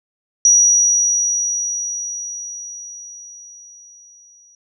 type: tone with exponential decay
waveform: sine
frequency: 5800 Hz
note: F#8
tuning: 35 cents flat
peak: -7 dBFS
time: 0.45-4.55 s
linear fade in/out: 2 ms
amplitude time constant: 890 ms
effects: none